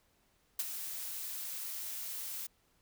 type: noise with ADSR envelope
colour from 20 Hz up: blue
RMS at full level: -32 dBFS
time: 0.59-2.47 s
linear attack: 4 ms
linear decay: 34 ms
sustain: -9 dB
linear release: 9 ms
effects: pink hiss -72 dBFS RMS until 2.81 s